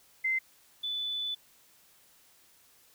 sine tone pair in turn, 2073 / 3486 Hz, C7 / A7, -17 / -17 cents, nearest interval major sixth, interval 900 cents, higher second, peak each -26 / -31 dBFS, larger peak first, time 0.24-0.39 / 0.83-1.35 s, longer second, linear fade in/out 10 ms, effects white hiss -62 dBFS RMS until 2.94 s

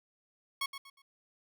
15% pulse tone with echo, 1100 Hz, C#6, 14 cents flat, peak -25 dBFS, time 0.61-0.66 s, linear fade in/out 5 ms, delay 120 ms, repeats 3, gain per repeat -10 dB, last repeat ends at 1.02 s, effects none

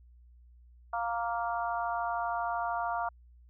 harmonic tone, 233.1 Hz, A#3, in tune, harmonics 3 / 4 / 5 / 6, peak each -33 / -35 / -37 / -39 dBFS, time 0.93-3.09 s, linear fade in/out 5 ms, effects added 60 Hz sine -54 dBFS peak until 3.49 s

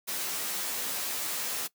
white noise with comb filter, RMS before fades -33 dBFS, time 0.07-1.68 s, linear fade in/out 20 ms, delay 13 ms, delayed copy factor -0.6, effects noise-tail reverb RT60 0.1 s tail -20 dB re dry + high-pass 200 Hz 12 dB/octave

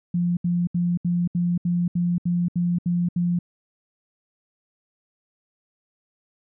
sine tone bursts, 174.61 Hz, F3, in tune, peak -19 dBFS, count 11, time 0.14-3.39 s, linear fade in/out 5 ms, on 230 ms, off 72 ms, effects none

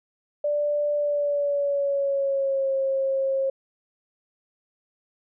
sine tone with pitch glide, 587.3 to 538.6 Hz, D5 to C#5, 0 to -50 cents, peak -21 dBFS, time 0.44-3.5 s, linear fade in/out 5 ms, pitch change -150 cents, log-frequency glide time 0.95-2.72 s, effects none

